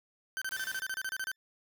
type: tone bursts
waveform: 40% pulse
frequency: 1545 Hz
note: G6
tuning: 26 cents flat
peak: -32 dBFS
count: 13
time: 0.37-1.316 s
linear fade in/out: 0 ms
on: 46 ms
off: 29 ms
type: noise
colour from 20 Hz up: white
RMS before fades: -48 dBFS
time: 0.51-0.8 s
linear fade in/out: 0 ms
type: tone with exponential decay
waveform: 20% pulse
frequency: 1769 Hz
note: A6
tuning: 9 cents sharp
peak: -37 dBFS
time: 0.57-1.36 s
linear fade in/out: 0 ms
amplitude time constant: 170 ms
effects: none